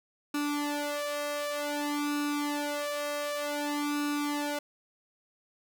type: tone with flanger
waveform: sawtooth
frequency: 292.2 Hz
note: D4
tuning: 9 cents flat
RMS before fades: -32 dBFS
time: 0.34-4.59 s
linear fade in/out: 5 ms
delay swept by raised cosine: 0.76 to 1.86 ms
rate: 0.54 Hz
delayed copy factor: +0.95
effects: none